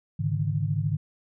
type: chord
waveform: sine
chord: Ab suspended fourth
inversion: none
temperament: equal with one note detuned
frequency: 103.83 / 142.24 / 155.56 Hz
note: Ab2 / Db3 / Eb3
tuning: 0 / +45 / 0 cents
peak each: -28 dBFS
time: 0.19-0.97 s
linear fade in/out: 10 ms
effects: none